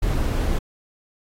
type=noise; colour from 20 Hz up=brown; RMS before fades=-21 dBFS; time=0.02-0.59 s; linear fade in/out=10 ms; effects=AAC 48 kbps